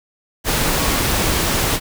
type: tone in noise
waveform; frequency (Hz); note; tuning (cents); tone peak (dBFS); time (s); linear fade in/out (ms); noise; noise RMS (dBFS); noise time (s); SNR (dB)
sine; 1108.7; C#6; 0; -29; 0.75-1; 50; pink; -18; 0.44-1.8; -14
effects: none